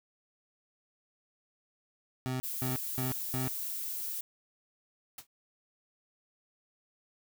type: tone bursts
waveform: 25% pulse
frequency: 128.8 Hz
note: C3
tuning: 27 cents flat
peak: -28 dBFS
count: 4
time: 2.26-3.48 s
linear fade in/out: 0 ms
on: 140 ms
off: 220 ms
type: noise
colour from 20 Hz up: violet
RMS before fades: -37 dBFS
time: 2.43-4.21 s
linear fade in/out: 5 ms
type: noise with exponential decay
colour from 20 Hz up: white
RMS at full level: -39 dBFS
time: 5.18-5.27 s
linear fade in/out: 5 ms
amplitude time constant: 19 ms
effects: none